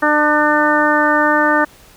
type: harmonic tone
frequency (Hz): 299.8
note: D4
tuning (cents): +36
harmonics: 1 / 2 / 3 / 4 / 5 / 6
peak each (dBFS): -18 / -18 / -18 / -18 / -18 / -18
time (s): 0.02-1.65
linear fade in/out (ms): 10
effects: pink hiss -45 dBFS RMS until 1.96 s